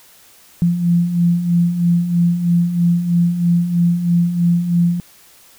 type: beating tone pair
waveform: sine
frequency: 170.3 / 173.4 Hz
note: F3 / F3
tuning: -43 / -12 cents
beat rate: 3.1 Hz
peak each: -20 / -13 dBFS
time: 0.62-5 s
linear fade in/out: 0 ms
effects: white hiss -47 dBFS RMS until 5.58 s